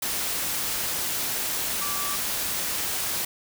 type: tone in noise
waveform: sine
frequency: 1160 Hz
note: D6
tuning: 22 cents flat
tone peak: -33 dBFS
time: 1.81-2.16 s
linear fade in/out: 5 ms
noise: white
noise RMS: -28 dBFS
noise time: 0.02-3.25 s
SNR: -8 dB
effects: none